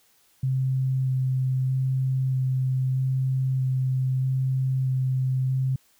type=tone with vibrato; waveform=sine; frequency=130.8 Hz; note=C3; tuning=in tune; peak=-21 dBFS; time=0.43-5.76 s; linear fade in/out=5 ms; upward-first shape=square; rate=0.79 Hz; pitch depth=8 cents each way; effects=white hiss -62 dBFS RMS until 5.99 s